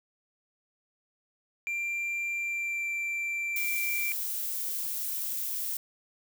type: tone with pitch glide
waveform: triangle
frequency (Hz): 2370 to 2351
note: D7 to D7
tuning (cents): +15 to +1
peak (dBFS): -28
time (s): 1.67-4.12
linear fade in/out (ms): 0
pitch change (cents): -14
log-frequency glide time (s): 2.32-2.88
type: noise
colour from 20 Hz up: violet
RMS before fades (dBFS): -33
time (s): 3.56-5.77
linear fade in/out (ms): 2
effects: none